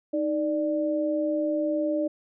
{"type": "tone pair together", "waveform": "sine", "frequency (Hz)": [311.1, 590], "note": ["D#4", "D5"], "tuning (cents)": [0, 8], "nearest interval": "major seventh", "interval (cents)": 1108, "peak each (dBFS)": -26, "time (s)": [0.13, 2.08], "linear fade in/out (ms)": 10, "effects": []}